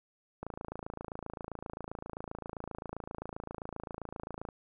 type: click train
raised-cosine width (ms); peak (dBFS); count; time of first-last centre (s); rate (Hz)
1; -25; 113; 0.43-4.488; 27.6
effects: none